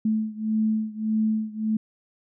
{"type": "beating tone pair", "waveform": "sine", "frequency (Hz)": [217.2, 218.9], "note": ["A3", "A3"], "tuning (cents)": [-22, -9], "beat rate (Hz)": 1.7, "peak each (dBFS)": [-24, -26], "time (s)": [0.05, 1.77], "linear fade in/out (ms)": 5, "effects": []}